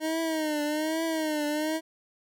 25% pulse tone with vibrato, 311.1 Hz, D#4, in tune, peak -23 dBFS, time 0-1.81 s, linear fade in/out 50 ms, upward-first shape triangle, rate 1.2 Hz, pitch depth 99 cents each way, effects none

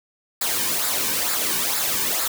white noise with flanger, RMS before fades -23 dBFS, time 0.41-2.28 s, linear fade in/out 5 ms, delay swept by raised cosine 0.33 to 1.53 ms, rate 2.2 Hz, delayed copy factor -0.6, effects none

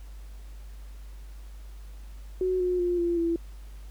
sine tone with pitch steps, 370 / 361.1 / 352.5 / 344 / 335.8 Hz, F#4 / F#4 / F4 / F4 / E4, 0 / -42 / +16 / -26 / +32 cents, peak -23 dBFS, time 2.41-3.36 s, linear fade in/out 2 ms, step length 190 ms, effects added 50 Hz sine -40 dBFS peak until 3.9 s + pink hiss -58 dBFS RMS until 3.9 s

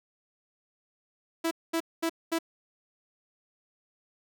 sawtooth tone bursts, 329.6 Hz, E4, in tune, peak -22 dBFS, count 4, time 1.44-2.388 s, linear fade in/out 10 ms, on 72 ms, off 220 ms, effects none

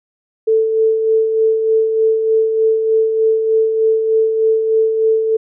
sine tone with tremolo, 442.7 Hz, A4, 11 cents sharp, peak -9 dBFS, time 0.47-5.37 s, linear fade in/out 10 ms, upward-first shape sine, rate 3.3 Hz, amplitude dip 45%, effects none

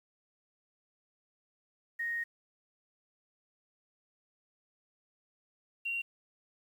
sine tone pair in turn, 1864.7 / 2756 Hz, A#6 / F7, 0 / -24 cents, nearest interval perfect fifth, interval 676 cents, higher second, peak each -32 / -32 dBFS, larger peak neither, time 1.99-2.24 / 5.85-6.02 s, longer first, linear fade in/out 10 ms, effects 10-bit

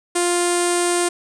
sawtooth tone with low-pass filter, 350.3 Hz, F4, 5 cents sharp, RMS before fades -19 dBFS, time 0.15-1.09 s, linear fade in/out 10 ms, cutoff 8800 Hz, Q 7.6, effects none

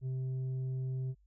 sine tone with tanh clipping, 130.1 Hz, C3, 9 cents flat, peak -34 dBFS, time 0.01-1.15 s, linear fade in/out 50 ms, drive 4 dB, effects added 50 Hz sine -63 dBFS peak until 1.26 s

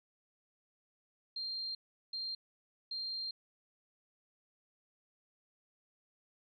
sine tone bursts at uneven times, 4186 Hz, C8, in tune, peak -37 dBFS, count 3, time 1.36-1.75 / 2.13-2.35 / 2.91-3.31 s, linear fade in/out 5 ms, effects none

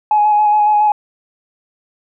sine tone with vibrato, 841 Hz, G#5, 22 cents sharp, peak -8 dBFS, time 0.11-0.92 s, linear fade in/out 2 ms, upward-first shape square, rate 7.2 Hz, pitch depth 16 cents each way, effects tanh soft clip ceiling -4 dBFS

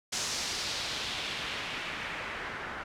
white noise with low-pass filter sweep, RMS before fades -36 dBFS, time 0.12-2.84 s, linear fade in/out 10 ms, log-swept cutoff 6300 to 1500 Hz, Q 1.6, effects none

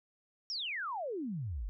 sine exponential sweep, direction down, 5670 to 43.07 Hz, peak -35 dBFS, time 0.5-1.69 s, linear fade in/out 0 ms, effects none

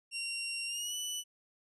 20% pulse tone with pitch glide, 2758 to 2973 Hz, F7 to F#7, -22 to +8 cents, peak -30 dBFS, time 0.11-1.24 s, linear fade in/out 50 ms, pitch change +130 cents, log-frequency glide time 0.67-0.95 s, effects resampled to 32000 Hz

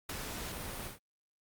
pink noise with ADSR envelope, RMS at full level -37 dBFS, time 0.09-0.99 s, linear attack 5 ms, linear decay 23 ms, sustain -4 dB, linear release 130 ms, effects Opus 48 kbps

